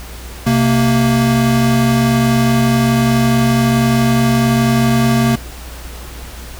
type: tone pair together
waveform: square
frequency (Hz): 129.48 / 230.7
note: C3 / A#3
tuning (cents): -18 / -18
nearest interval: minor seventh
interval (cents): 1000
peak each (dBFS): -15 / -13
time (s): 0.46-5.36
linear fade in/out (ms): 10
effects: added 60 Hz sine -30 dBFS peak until 6.59 s + pink hiss -34 dBFS RMS until 6.59 s